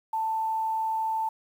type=tone with quantisation; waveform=sine; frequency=886 Hz; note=A5; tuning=12 cents sharp; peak=-25 dBFS; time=0.13-1.29 s; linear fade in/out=5 ms; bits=9; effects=none